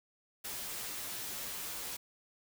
white noise with comb filter, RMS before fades -41 dBFS, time 0.44-1.97 s, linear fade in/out 10 ms, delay 12 ms, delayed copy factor -0.65, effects none

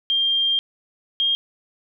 sine tone pair in turn, 3195 / 3225 Hz, G7 / G7, +32 / +48 cents, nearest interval unison, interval 16 cents, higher second, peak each -17 dBFS, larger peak neither, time 0.1-0.59 / 1.2-1.35 s, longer first, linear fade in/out 0 ms, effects none

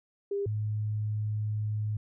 sine tone pair in turn, 401 / 106.44 Hz, G4 / G#2, +39 / +43 cents, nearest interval octave + major seventh, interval 2296 cents, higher first, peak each -28 dBFS, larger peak neither, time 0.31-0.46 / 0.46-1.97 s, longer second, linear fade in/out 5 ms, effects none

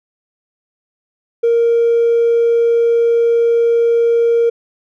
sine tone with hard clipping, 466.2 Hz, A#4, in tune, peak -10 dBFS, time 1.43-4.5 s, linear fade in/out 10 ms, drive 1 dB, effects none

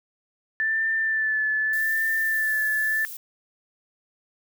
sine tone with vibrato, 1760 Hz, A6, in tune, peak -21 dBFS, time 0.6-3.05 s, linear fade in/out 0 ms, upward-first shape sine, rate 0.83 Hz, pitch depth 28 cents each way
violet noise, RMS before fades -37 dBFS, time 1.73-3.17 s, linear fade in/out 2 ms
effects none

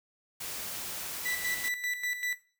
white noise, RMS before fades -38 dBFS, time 0.4-1.69 s, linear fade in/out 10 ms
40% pulse tone with tremolo, 1975.5 Hz, B6, in tune, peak -29 dBFS, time 1.25-2.35 s, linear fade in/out 10 ms, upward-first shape square, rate 5.1 Hz, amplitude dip 65%
effects noise-tail reverb RT60 0.4 s tail -17 dB re dry

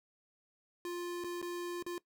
square tone with dropouts, 349.9 Hz, F4, 3 cents sharp, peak -38 dBFS, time 0.85-1.98 s, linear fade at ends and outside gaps 1 ms, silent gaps 1.239-1.244 / 1.416-1.426 / 1.825-1.864 s, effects noise-tail reverb RT60 0.1 s tail -19 dB re dry

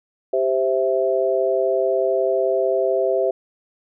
sine chord, C major, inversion second, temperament equal, 392 / 523.3 / 659.3 Hz, G4 / C5 / E5, 0 / 0 / 0 cents, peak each -21 dBFS, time 0.33-3.31 s, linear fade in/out 5 ms, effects none

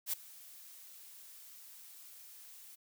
blue noise with ADSR envelope, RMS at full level -33 dBFS, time 0.06-2.76 s, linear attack 71 ms, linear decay 8 ms, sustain -21 dB, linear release 18 ms, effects none

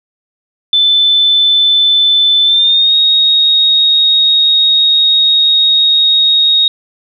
sine tone with pitch glide, 3520 to 3751 Hz, A7 to A#7, 0 to +10 cents, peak -6 dBFS, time 0.73-6.68 s, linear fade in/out 2 ms, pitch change +110 cents, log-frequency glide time 2.44-2.95 s, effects none

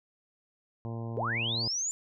harmonic tone, 115.2 Hz, A#2, 20 cents flat, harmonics 1 / 2 / 3 / 4 / 5 / 6 / 7 / 8 / 9, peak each -35 / -41 / -45 / -47 / -49 / -51 / -52 / -53 / -54 dBFS, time 0.85-1.68 s, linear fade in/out 0 ms
sine linear sweep, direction up, 364.4 to 7180 Hz, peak -29 dBFS, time 1.17-1.91 s, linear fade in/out 0 ms
effects none

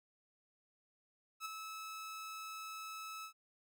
sawtooth tone with ADSR envelope, 1300 Hz, E6, 24 cents flat, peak -35 dBFS, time 1.4-3.33 s, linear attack 53 ms, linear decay 14 ms, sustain -6 dB, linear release 89 ms, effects none

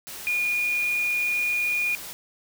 sine tone in noise, 2438 Hz, D#7, 36 cents flat, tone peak -22 dBFS, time 0.27-1.95 s, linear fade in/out 0 ms, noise white, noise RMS -38 dBFS, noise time 0.07-2.13 s, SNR +13 dB, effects none

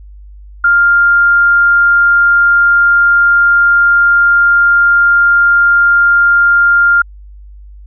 sine tone, 1400 Hz, F6, 4 cents sharp, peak -5 dBFS, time 0.64-7.02 s, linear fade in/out 5 ms, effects added 50 Hz sine -31 dBFS peak until 7.86 s

